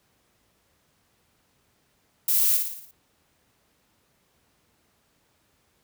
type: noise with echo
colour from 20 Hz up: violet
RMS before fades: -22 dBFS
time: 2.28-2.57 s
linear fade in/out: 5 ms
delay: 57 ms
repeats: 6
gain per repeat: -5 dB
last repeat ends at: 2.912 s
effects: pink hiss -67 dBFS RMS until 5.83 s + high-pass 60 Hz 12 dB/octave